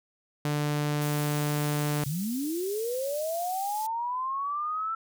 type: tone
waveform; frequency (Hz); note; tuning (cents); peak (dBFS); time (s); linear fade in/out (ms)
sawtooth; 147.9; D3; +13; -22; 0.45-2.04; 2
type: high-pass noise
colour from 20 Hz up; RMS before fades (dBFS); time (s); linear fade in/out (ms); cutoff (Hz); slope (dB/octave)
pink; -41; 1.01-3.87; 10; 7000; 12
type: linear sweep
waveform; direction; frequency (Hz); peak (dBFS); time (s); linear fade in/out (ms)
sine; up; 130.81 to 1338; -28; 2.06-4.95; 5
effects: none